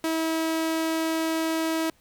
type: tone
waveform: sawtooth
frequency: 322.9 Hz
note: E4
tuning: 36 cents flat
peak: -20 dBFS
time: 0.04-1.9 s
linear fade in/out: 2 ms
effects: pink hiss -62 dBFS RMS until 2 s